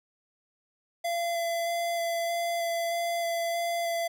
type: tone with vibrato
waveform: square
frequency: 680 Hz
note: F5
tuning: 46 cents flat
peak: -28 dBFS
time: 1.04-4.08 s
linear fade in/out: 10 ms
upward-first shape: square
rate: 1.6 Hz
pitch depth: 9 cents each way
effects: none